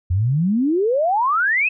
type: exponential sweep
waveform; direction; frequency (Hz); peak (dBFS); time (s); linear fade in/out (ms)
sine; up; 84.4 to 2637; -15; 0.1-1.69; 10
effects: none